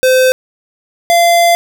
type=tone pair in turn; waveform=square; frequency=515 / 687.4 Hz; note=C5 / F5; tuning=-28 / -28 cents; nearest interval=perfect fourth; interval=500 cents; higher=second; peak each=-7 dBFS; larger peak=neither; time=0.03-0.32 / 1.1-1.55 s; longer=second; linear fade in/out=0 ms; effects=none